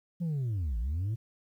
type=linear two-way sweep; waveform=sine; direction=down then up; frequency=177.9 to 52 to 117 Hz; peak=-26 dBFS; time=0.2-1.16 s; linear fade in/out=20 ms; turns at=0.78 s; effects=tanh soft clip ceiling -28 dBFS + 11-bit